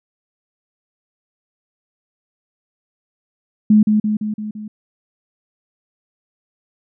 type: tone with echo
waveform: sine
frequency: 212.7 Hz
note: G#3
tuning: 42 cents sharp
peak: -7 dBFS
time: 3.7-3.83 s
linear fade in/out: 5 ms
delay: 170 ms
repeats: 5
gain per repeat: -4 dB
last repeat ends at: 4.68 s
effects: none